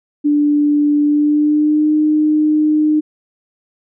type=tone with pitch glide; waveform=sine; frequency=293.7 to 305.1 Hz; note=D4 to D#4; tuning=0 to -34 cents; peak=-10 dBFS; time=0.24-3.01 s; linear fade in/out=20 ms; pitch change=+66 cents; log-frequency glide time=1.03-1.93 s; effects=none